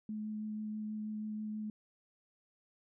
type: tone with vibrato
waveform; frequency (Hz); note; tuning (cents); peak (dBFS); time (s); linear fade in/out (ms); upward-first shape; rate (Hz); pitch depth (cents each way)
sine; 214; A3; -48; -37; 0.09-1.7; 2; sine; 6.2; 9
effects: none